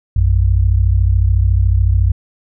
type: tone pair together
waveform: sine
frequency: 58.59 / 92.5 Hz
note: A#1 / F#2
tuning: +9 / 0 cents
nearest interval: minor sixth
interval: 791 cents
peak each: -12 dBFS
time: 0.16-2.12 s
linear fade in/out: 5 ms
effects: none